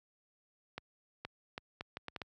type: accelerating click train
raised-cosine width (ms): 0.3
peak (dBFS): -24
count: 8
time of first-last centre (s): 0.78-2.218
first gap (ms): 470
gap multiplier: 0.7
effects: high-pass 60 Hz 12 dB/octave